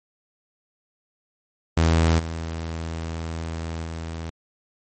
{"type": "tone with level steps", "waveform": "sawtooth", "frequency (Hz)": 81.9, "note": "E2", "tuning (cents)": -11, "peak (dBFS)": [-12, -24, -26], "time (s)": [1.77, 4.3], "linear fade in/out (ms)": 5, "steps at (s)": [2.18, 3.83], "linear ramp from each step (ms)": 20, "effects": ["MP3 32 kbps"]}